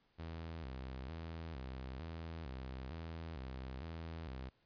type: tone with vibrato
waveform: sawtooth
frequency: 73 Hz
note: D2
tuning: 10 cents flat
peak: -40 dBFS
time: 0.18-4.5 s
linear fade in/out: 20 ms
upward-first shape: square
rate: 1.1 Hz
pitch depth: 200 cents each way
effects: pink hiss -75 dBFS RMS until 4.65 s + resampled to 11025 Hz